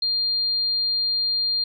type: tone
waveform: sine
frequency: 4200 Hz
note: C8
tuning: 6 cents sharp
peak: -20 dBFS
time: 0.02-1.64 s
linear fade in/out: 5 ms
effects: none